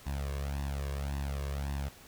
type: tone with flanger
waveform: sawtooth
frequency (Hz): 70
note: C#2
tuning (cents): +18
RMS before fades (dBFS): -35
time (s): 0.06-1.89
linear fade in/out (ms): 10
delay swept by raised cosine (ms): 1.1 to 1.83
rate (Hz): 1.8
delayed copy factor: +0.95
effects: pink hiss -54 dBFS RMS until 2.07 s